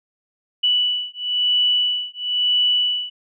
sine beating tone pair, 2960 / 2961 Hz, F#7 / F#7, 0 / +1 cents, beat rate 1 Hz, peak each -20 dBFS, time 0.63-3.1 s, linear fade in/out 10 ms, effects none

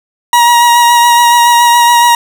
40% pulse tone with vibrato, 952 Hz, A#5, 36 cents sharp, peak -3 dBFS, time 0.33-2.15 s, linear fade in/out 2 ms, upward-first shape sine, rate 7.1 Hz, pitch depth 17 cents each way, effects none

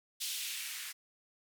violet noise with band-pass filter sweep, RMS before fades -40 dBFS, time 0.2-0.93 s, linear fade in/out 20 ms, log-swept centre 3500 to 1700 Hz, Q 1.7, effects none

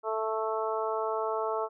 harmonic tone, 220 Hz, A3, in tune, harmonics 2 / 3 / 4 / 5 / 6, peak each -32 / -34 / -35 / -36 / -37 dBFS, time 0.03-1.69 s, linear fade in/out 50 ms, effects none

